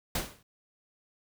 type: noise with exponential decay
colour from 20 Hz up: pink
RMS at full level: -27 dBFS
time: 0.15-0.43 s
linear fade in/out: 5 ms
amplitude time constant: 59 ms
effects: none